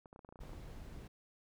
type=clicks; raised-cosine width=1 ms; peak=-40 dBFS; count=12; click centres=0.058 / 0.129 / 0.161 / 0.192 / 0.248 / 0.29 / 0.325 / 0.358 / 0.391 / 0.435 / 0.494 / 0.533 s
type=noise; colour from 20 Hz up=brown; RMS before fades=-49 dBFS; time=0.4-1.08 s; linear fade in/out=10 ms
effects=none